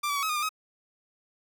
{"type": "tone with pitch steps", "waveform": "sawtooth", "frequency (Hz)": [1181, 1149, 1126, 1279, 1225, 1196, 1269], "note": ["D6", "D6", "C#6", "D#6", "D#6", "D6", "D#6"], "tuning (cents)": [9, -38, 27, 47, -27, 31, 34], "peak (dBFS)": -23, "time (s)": [0.03, 0.492], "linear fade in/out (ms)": 10, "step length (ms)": 66, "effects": []}